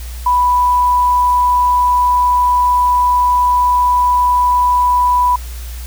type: tone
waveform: sine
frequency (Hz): 987.8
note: B5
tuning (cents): 0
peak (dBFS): -9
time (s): 0.26-5.36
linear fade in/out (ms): 5
effects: added 60 Hz sine -24 dBFS peak until 5.86 s + white hiss -36 dBFS RMS until 5.86 s